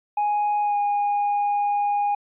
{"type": "tone with pitch glide", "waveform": "triangle", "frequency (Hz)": [830.6, 819.2], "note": ["G#5", "G#5"], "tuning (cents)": [0, -24], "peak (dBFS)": -17, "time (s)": [0.17, 2.15], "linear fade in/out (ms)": 5, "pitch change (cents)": -24, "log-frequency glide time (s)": [0.62, 0.77], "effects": ["tanh soft clip ceiling -13 dBFS", "resampled to 8000 Hz"]}